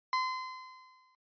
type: tone with exponential decay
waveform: 35% pulse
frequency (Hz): 1029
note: C6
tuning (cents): -29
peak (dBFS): -25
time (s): 0.13-1.15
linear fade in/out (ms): 1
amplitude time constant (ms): 220
effects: noise-tail reverb RT60 0.1 s tail -26 dB re dry + resampled to 11025 Hz